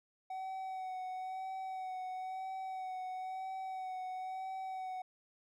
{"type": "tone with vibrato", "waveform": "triangle", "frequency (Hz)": 752, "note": "F#5", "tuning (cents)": 28, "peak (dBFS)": -37, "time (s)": [0.3, 5.02], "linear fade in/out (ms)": 5, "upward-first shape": "sine", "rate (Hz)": 1, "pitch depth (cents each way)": 22, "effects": []}